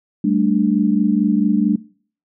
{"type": "chord", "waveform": "sine", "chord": "G suspended second", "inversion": "none", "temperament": "just", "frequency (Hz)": [196, 220.5, 294], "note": ["G3", "A3", "D4"], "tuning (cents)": [0, 4, 2], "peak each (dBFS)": -18, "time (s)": [0.24, 1.76], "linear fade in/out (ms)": 5, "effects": ["noise-tail reverb RT60 0.5 s tail -22 dB re dry"]}